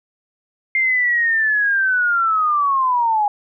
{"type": "linear sweep", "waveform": "sine", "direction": "down", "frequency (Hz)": [2114, 813], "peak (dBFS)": -14, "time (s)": [0.75, 3.28], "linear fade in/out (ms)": 2, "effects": []}